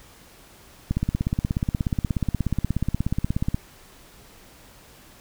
click train, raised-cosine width 5 ms, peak -10 dBFS, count 45, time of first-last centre 0.91-3.545 s, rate 16.7 Hz, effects pink hiss -50 dBFS RMS until 5.2 s

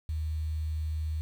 sine tone with quantisation, 77.9 Hz, D#2, 3 cents sharp, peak -29 dBFS, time 0.09-1.21 s, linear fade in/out 0 ms, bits 9, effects none

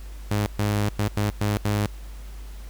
sawtooth tone bursts at uneven times, 103.83 Hz, G#2, in tune, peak -17 dBFS, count 6, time 0.31-0.46 / 0.59-0.89 / 0.99-1.08 / 1.17-1.3 / 1.41-1.57 / 1.65-1.86 s, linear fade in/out 0 ms, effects added 50 Hz sine -35 dBFS peak until 2.69 s + pink hiss -50 dBFS RMS until 2.69 s

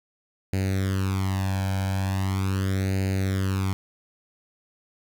sawtooth tone with flanger, 95.9 Hz, G2, 37 cents flat, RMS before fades -25 dBFS, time 0.53-3.73 s, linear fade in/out 0 ms, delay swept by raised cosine 0.44 to 1.28 ms, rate 0.4 Hz, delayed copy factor +0.85, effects none

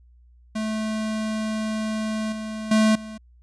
square tone with level steps, 217.5 Hz, A3, 20 cents flat, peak -25 / -30 / -16 / -35 dBFS, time 0.55-3.18 s, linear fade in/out 10 ms, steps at 2.32 / 2.71 / 2.95 s, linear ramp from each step 5 ms, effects added 60 Hz sine -50 dBFS peak until 3.42 s + resampled to 22050 Hz

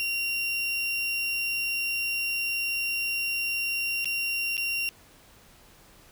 35% pulse tone with dropouts, 2759 Hz, F7, 22 cents flat, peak -25 dBFS, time 0-4.89 s, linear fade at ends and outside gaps 0 ms, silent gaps 4.045-4.056 / 4.569-4.578 s, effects pink hiss -55 dBFS RMS until 6.11 s

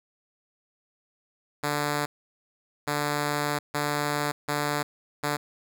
5% pulse tone bursts at uneven times, 146.83 Hz, D3, in tune, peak -14 dBFS, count 5, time 1.63-2.06 / 2.87-3.59 / 3.74-4.32 / 4.48-4.83 / 5.23-5.37 s, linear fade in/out 10 ms, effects none

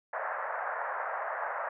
pink band-pass noise, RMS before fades -35 dBFS, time 0.13-1.69 s, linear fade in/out 5 ms, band 560 to 1800 Hz, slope 48 dB/octave, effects none

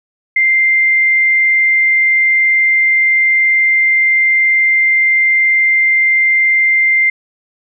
sine tone, 2093 Hz, C7, in tune, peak -8 dBFS, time 0.36-7.1 s, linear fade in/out 5 ms, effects none

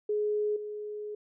sine tone with level steps, 420 Hz, G#4, 19 cents sharp, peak -26 / -35 dBFS, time 0.09-1.15 s, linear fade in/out 5 ms, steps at 0.56 s, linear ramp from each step 5 ms, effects none

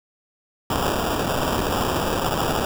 violet noise with sample-and-hold, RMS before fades -23 dBFS, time 0.7-2.65 s, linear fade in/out 2 ms, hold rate 2100 Hz, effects none

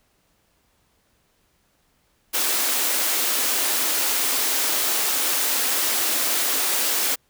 white high-pass noise, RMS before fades -22 dBFS, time 2.33-7.16 s, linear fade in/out 20 ms, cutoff 240 Hz, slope 48 dB/octave, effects pink hiss -65 dBFS RMS until 7.29 s

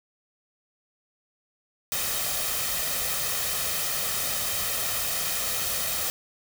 white noise with comb filter, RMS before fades -28 dBFS, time 1.92-6.1 s, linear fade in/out 0 ms, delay 1.6 ms, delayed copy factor +0.55, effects none

